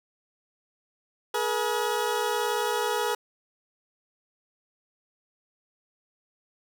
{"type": "tone pair together", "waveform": "20% pulse", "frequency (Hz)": [421.5, 480], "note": ["G#4", "B4"], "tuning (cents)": [26, -49], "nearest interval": "major second", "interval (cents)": 225, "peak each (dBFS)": -23, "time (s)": [1.34, 3.15], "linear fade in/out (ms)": 5, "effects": []}